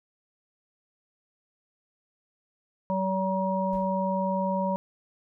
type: harmonic tone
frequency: 190 Hz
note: F#3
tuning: 46 cents sharp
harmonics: 1 / 3 / 5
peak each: -28 / -29 / -29 dBFS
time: 2.9-4.76 s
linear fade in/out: 0 ms
type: noise with exponential decay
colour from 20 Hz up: brown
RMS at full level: -41 dBFS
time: 3.73-4.04 s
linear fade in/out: 0 ms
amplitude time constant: 67 ms
effects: none